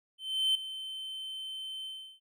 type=tone with ADSR envelope; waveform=triangle; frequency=3084 Hz; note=G7; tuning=29 cents flat; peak=-22 dBFS; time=0.18-2.2 s; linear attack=370 ms; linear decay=4 ms; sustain=-14 dB; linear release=350 ms; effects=none